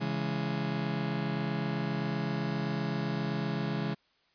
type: chord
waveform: 35% pulse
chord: C# minor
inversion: none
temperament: just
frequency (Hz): 138.59 / 166.31 / 207.9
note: C#3 / E3 / G#3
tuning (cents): 0 / +16 / +2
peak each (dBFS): -33 / -33 / -33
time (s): 0-3.95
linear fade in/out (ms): 20
effects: white hiss -69 dBFS RMS until 4.34 s + resampled to 11025 Hz